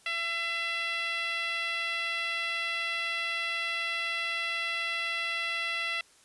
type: tone with band-pass filter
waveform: 10% pulse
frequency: 673 Hz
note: E5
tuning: 36 cents sharp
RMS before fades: -32 dBFS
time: 0.06-6.01 s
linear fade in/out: 2 ms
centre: 2400 Hz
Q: 1.6
effects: white hiss -60 dBFS RMS until 6.24 s + resampled to 24000 Hz